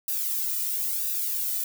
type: noise with flanger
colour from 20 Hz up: violet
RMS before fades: -28 dBFS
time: 0.08-1.64 s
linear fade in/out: 2 ms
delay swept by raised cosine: 0.92 to 1.85 ms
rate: 1 Hz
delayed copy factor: -0.9
effects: none